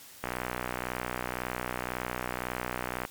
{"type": "click train", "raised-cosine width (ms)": 0.5, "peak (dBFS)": -16, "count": 175, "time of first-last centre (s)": [0.24, 3.051], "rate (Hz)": 61.9, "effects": ["white hiss -50 dBFS RMS until 3.1 s", "MP3 96 kbps"]}